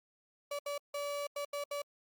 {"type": "tone bursts at uneven times", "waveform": "35% pulse", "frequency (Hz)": 575, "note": "D5", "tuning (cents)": -37, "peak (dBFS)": -34, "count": 6, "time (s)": [[0.51, 0.59], [0.66, 0.78], [0.94, 1.27], [1.36, 1.45], [1.53, 1.64], [1.71, 1.82]], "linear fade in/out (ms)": 5, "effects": ["Opus 48 kbps"]}